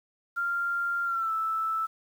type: tone with pitch glide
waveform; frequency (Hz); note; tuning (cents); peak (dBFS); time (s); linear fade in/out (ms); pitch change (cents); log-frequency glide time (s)
sine; 1391 to 1317.5; F6 to E6; -7 to -1; -26; 0.36-1.87; 20; -94; 1.05-1.31
effects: 9-bit